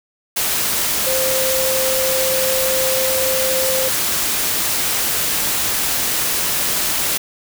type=tone in noise; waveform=sine; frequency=523.3 Hz; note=C5; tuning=in tune; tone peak=-19 dBFS; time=1.06-3.89 s; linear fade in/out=10 ms; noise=white; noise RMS=-19 dBFS; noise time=0.36-7.18 s; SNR=-3 dB; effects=none